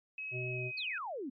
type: tone with pitch glide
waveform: sine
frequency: 2559 to 2522 Hz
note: D#7 to D#7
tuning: +48 to +23 cents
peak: -38 dBFS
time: 0.18-0.98 s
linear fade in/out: 2 ms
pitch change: -25 cents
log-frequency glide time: 0.5-0.67 s
type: harmonic tone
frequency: 125.3 Hz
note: B2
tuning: 25 cents sharp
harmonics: 1 / 3 / 5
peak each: -38 / -42 / -47 dBFS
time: 0.31-0.72 s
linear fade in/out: 50 ms
type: exponential sweep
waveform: sine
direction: down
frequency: 4656 to 240 Hz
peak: -37 dBFS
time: 0.77-1.3 s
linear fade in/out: 10 ms
effects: MP3 32 kbps